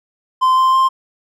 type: tone with pitch steps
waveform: triangle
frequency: 1035 / 1043.4 / 1051.9 Hz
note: C6 / C6 / C6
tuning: -19 / -5 / +9 cents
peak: -8 dBFS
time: 0.41-0.89 s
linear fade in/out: 20 ms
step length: 160 ms
effects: none